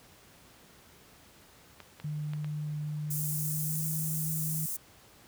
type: clicks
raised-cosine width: 0.3 ms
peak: -29 dBFS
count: 4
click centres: 1.803 / 2 / 2.335 / 2.445 s
type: tone with pitch glide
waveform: sine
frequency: 150.3 to 156.68 Hz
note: D3 to D#3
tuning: +40 to +12 cents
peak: -32 dBFS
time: 2.04-4.66 s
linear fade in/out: 5 ms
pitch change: +72 cents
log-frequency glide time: 3.19-3.93 s
type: high-pass noise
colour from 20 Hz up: white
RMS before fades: -35 dBFS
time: 3.1-4.77 s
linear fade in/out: 10 ms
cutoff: 7200 Hz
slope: 24 dB/octave
effects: pink hiss -57 dBFS RMS until 5.27 s + high-pass 60 Hz 12 dB/octave